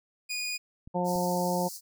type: tone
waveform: 20% pulse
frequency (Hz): 2461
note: D#7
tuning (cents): -20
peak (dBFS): -26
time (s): 0.29-0.58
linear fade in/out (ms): 20
type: clicks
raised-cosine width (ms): 5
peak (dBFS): -34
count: 2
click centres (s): 0.875 / 1.158
type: harmonic tone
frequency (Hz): 178.3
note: F3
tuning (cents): +36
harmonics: 1 / 2 / 3 / 4 / 5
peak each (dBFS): -30 / -35 / -31 / -34 / -32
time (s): 0.94-1.69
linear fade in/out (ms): 20
type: high-pass noise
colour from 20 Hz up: pink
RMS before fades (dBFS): -41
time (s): 1.04-1.81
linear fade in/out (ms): 50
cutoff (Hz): 4400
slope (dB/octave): 96
effects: none